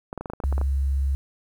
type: clicks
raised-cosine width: 1 ms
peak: -18 dBFS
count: 11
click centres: 0.129 / 0.177 / 0.21 / 0.258 / 0.3 / 0.335 / 0.402 / 0.438 / 0.526 / 0.58 / 0.614 s
type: tone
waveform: sine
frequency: 68.4 Hz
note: C#2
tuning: 23 cents flat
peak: -20 dBFS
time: 0.44-1.15 s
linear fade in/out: 0 ms
effects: 9-bit